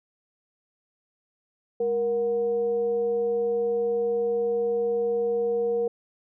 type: tone with frequency modulation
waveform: sine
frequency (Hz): 470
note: A#4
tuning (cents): +14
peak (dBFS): -22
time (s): 1.8-5.88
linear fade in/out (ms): 5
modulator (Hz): 264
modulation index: 0.29
effects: none